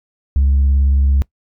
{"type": "tone with vibrato", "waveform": "sine", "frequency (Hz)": 68.7, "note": "C#2", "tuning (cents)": -15, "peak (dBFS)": -8, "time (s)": [0.36, 1.22], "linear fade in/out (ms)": 0, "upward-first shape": "sine", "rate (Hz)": 18, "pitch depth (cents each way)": 27, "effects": ["noise-tail reverb RT60 0.1 s tail -23 dB re dry", "tanh soft clip ceiling -8 dBFS"]}